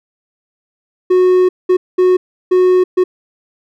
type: tone bursts at uneven times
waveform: triangle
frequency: 366.5 Hz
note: F#4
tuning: 16 cents flat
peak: -5 dBFS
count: 5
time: 1.1-1.49 / 1.69-1.77 / 1.98-2.17 / 2.51-2.84 / 2.97-3.04 s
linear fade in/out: 10 ms
effects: none